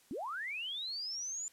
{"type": "linear sweep", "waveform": "sine", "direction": "up", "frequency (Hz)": [210, 7160], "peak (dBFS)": -37, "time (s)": [0.11, 1.48], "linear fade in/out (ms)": 0, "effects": ["white hiss -65 dBFS RMS until 1.52 s", "low-pass 12000 Hz 12 dB/octave"]}